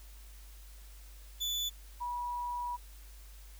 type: tone pair in turn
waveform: 35% pulse / sine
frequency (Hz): 3477 / 970.6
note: A7 / B5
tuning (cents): -21 / -30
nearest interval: octave + minor seventh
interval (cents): 2209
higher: first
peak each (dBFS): -30 / -34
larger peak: first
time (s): 1.4-1.7 / 2-2.77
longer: second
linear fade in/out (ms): 20
effects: added 50 Hz sine -49 dBFS peak until 3.59 s + white hiss -59 dBFS RMS until 3.59 s